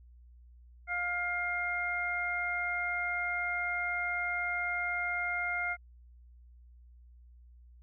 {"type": "harmonic tone", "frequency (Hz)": 706, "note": "F5", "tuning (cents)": 19, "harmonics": [1, 2, 3], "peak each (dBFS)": [-38, -35, -33], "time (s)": [0.87, 5.77], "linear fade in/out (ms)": 50, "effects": ["added 60 Hz sine -53 dBFS peak until 7.82 s"]}